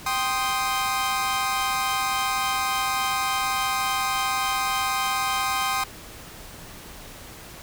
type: chord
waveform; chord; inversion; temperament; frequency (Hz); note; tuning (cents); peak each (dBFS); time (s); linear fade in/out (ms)
sawtooth; C minor; second; equal; 784 / 1046.5 / 1244.5; G5 / C6 / Eb6; 0 / 0 / 0; -24 / -23 / -24; 0.06-5.84; 5
effects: pink hiss -42 dBFS RMS until 7.62 s